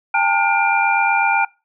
sine tone cluster, 803 / 891 / 1430 / 2380 Hz, G5 / A5 / F6 / D7, +41 / +22 / +41 / +22 cents, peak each -19 dBFS, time 0.14-1.45 s, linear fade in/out 5 ms, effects noise-tail reverb RT60 0.3 s tail -25 dB re dry

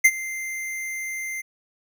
square tone with ADSR envelope, 2087 Hz, C7, 5 cents flat, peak -10 dBFS, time 0.04-1.42 s, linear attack 12 ms, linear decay 51 ms, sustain -19 dB, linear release 17 ms, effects none

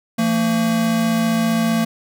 square tone pair together, 171.25 / 226.5 Hz, F3 / A#3, -34 / -50 cents, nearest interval perfect fourth, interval 484 cents, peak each -24 / -17 dBFS, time 0.18-1.85 s, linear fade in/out 10 ms, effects none

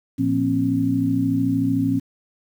sine tone cluster, 114.9 / 174 / 237.1 / 270.4 Hz, A#2 / F3 / A#3 / C#4, -25 / -6 / +30 / -43 cents, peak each -25 / -27 / -27 / -19 dBFS, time 0.18-2 s, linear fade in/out 20 ms, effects 8-bit

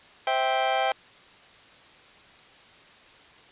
sawtooth chord, C major, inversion none, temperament just, 523.3 / 654.1 / 784.9 Hz, C5 / E5 / G5, 0 / -14 / +2 cents, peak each -26 / -24 / -20 dBFS, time 0.27-0.92 s, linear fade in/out 2 ms, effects white hiss -52 dBFS RMS until 3.51 s + resampled to 8000 Hz

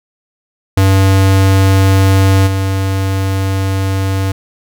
square tone with level steps, 96.4 Hz, G2, 28 cents flat, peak -7 / -13 dBFS, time 0.77-4.32 s, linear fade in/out 5 ms, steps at 2.46 s, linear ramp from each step 20 ms, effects none

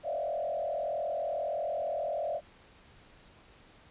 sine tone with frequency modulation, 630 Hz, D#5, 21 cents sharp, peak -30 dBFS, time 0.03-2.41 s, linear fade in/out 50 ms, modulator 41.6 Hz, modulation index 1.7, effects pink hiss -58 dBFS RMS until 3.9 s + resampled to 8000 Hz

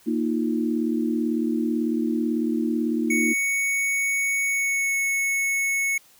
sine chord, Bb suspended fourth, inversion none, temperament equal, 233.1 / 311.1 / 349.2 Hz, Bb3 / Eb4 / F4, 0 / 0 / 0 cents, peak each -24 / -25 / -29 dBFS, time 0.06-3.34 s, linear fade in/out 20 ms
square tone with pitch glide, 2224 to 2204 Hz, C#7 to C#7, +5 to -11 cents, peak -22 dBFS, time 3.1-5.98 s, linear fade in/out 5 ms, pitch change -16 cents, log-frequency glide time 4.47-4.96 s
effects white hiss -55 dBFS RMS until 6.19 s

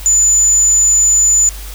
sine tone, 7000 Hz, A8, 10 cents flat, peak -7 dBFS, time 0.06-1.49 s, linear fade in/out 0 ms, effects added 50 Hz sine -26 dBFS peak until 1.74 s + white hiss -33 dBFS RMS until 1.74 s

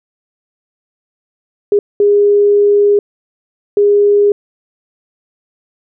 sine tone bursts at uneven times, 409.1 Hz, G#4, 26 cents flat, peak -6 dBFS, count 3, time 1.72-1.79 / 2-2.99 / 3.77-4.32 s, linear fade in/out 2 ms, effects none

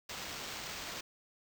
white noise with sample-and-hold, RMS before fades -43 dBFS, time 0.09-1.01 s, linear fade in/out 5 ms, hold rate 11025 Hz, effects none

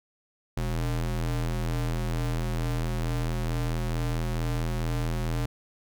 45% pulse ring-modulated tone, 82.41 Hz, E2, in tune, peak -23 dBFS, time 0.57-5.46 s, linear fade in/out 5 ms, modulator 40.1 Hz, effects none

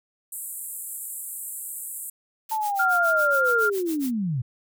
pink band-pass noise, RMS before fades -35 dBFS, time 0.32-2.1 s, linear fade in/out 5 ms, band 7700 to 15000 Hz, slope 96 dB/octave
blue noise with tremolo, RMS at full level -35 dBFS, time 2.49-4.12 s, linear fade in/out 5 ms, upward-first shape sine, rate 7.2 Hz, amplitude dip 100%
sine linear sweep, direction down, 895 to 114.1 Hz, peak -23 dBFS, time 2.51-4.42 s, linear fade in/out 10 ms
sine tone with vibrato, 1396.9 Hz, F6, in tune, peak -19 dBFS, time 2.79-3.7 s, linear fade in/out 10 ms, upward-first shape sine, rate 9.6 Hz, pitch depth 12 cents each way
effects none

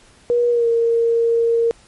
sine tone with pitch glide, 480 to 463.1 Hz, B4 to A#4, -49 to -11 cents, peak -13 dBFS, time 0.3-1.71 s, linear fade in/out 0 ms, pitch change -62 cents, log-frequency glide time 0.5-0.68 s, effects pink hiss -50 dBFS RMS until 1.87 s + MP3 48 kbps

